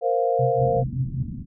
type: chord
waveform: sine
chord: Bb suspended second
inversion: none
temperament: equal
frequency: 466.2 / 523.3 / 698.5 Hz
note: Bb4 / C5 / F5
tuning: 0 / 0 / 0 cents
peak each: -23 dBFS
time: 0.01-0.84 s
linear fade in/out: 50 ms
type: tone with tremolo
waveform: sine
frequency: 130 Hz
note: C3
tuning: 11 cents flat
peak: -19 dBFS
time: 0.39-1.23 s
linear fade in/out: 5 ms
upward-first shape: triangle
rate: 5.2 Hz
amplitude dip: 100%
type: low-pass noise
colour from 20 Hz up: white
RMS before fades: -33 dBFS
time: 0.57-1.46 s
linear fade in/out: 50 ms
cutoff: 250 Hz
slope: 48 dB/octave
effects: none